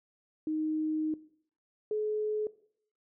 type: tone pair in turn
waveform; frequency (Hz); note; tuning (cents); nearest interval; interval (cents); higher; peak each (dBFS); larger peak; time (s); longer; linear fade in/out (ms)
sine; 311.1 / 426.4; D#4 / G#4; 0 / +46; perfect fourth; 546; second; -29 / -28; second; 0.47-1.14 / 1.91-2.47; first; 2
effects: noise-tail reverb RT60 0.6 s tail -18 dB re dry